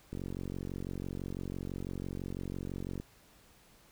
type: click train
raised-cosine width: 3 ms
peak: -26 dBFS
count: 133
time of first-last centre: 0.13-3 s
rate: 46 Hz
effects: pink hiss -62 dBFS RMS until 3.91 s